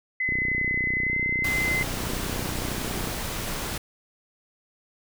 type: tone with pitch glide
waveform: sine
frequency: 2032 to 2059 Hz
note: B6 to C7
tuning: +49 to -28 cents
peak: -23 dBFS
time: 0.2-1.83 s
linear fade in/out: 5 ms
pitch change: +23 cents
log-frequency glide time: 1.05-1.13 s
type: click train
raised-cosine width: 3 ms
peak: -20 dBFS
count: 87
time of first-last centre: 0.29-3.073 s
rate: 30.9 Hz
type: noise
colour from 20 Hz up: pink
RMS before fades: -31 dBFS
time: 1.44-3.78 s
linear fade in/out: 5 ms
effects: none